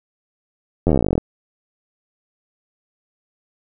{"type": "slowing click train", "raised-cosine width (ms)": 2, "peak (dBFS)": -3, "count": 19, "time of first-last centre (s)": [0.87, 1.179], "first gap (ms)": 11, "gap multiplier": 1.05, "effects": []}